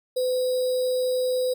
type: tone with sample-and-hold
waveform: sine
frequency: 507 Hz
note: B4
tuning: 45 cents sharp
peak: -21 dBFS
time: 0.16-1.54 s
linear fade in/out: 10 ms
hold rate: 4410 Hz
effects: none